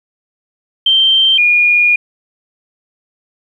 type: tone pair in turn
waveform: sine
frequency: 3136 / 2434 Hz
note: G7 / D#7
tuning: 0 / -39 cents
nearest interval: major third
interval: 439 cents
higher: first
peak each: -7 dBFS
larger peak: neither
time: 0.86-1.38 / 1.38-1.96 s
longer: second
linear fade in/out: 5 ms
effects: 8-bit